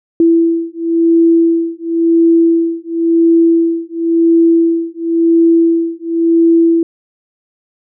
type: beating tone pair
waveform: sine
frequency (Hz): 332.2 / 333.15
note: E4 / E4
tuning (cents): +13 / +18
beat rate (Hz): 0.95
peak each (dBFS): -11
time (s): 0.2-6.83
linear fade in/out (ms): 2
effects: none